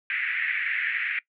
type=band-pass noise; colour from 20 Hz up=white; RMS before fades=-28 dBFS; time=0.1-1.19 s; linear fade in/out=2 ms; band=1700 to 2300 Hz; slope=48 dB/octave; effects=noise-tail reverb RT60 0.1 s tail -21 dB re dry